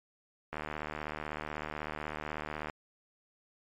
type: click train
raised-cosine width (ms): 0.5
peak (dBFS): -22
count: 166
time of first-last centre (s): 0.53-2.698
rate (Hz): 76.1
effects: MP3 64 kbps